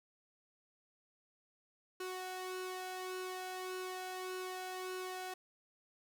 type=tone with flanger; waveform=sawtooth; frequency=370 Hz; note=F#4; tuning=in tune; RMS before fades=-43 dBFS; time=2-5.34 s; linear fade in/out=5 ms; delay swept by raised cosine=0.72 to 1.26 ms; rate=1.7 Hz; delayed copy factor=+0.55; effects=12-bit